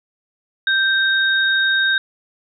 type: tone pair together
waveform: sine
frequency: 1568 / 3729 Hz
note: G6 / A#7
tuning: 0 / 0 cents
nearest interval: octave + minor third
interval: 1500 cents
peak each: -15 / -20 dBFS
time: 0.67-1.98 s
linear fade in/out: 2 ms
effects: none